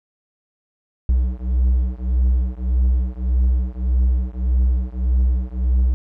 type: beating tone pair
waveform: triangle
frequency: 61.74 / 63.44 Hz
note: B1 / B1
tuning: 0 / +47 cents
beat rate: 1.7 Hz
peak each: -16 / -17 dBFS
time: 1.09-5.94 s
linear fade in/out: 0 ms
effects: none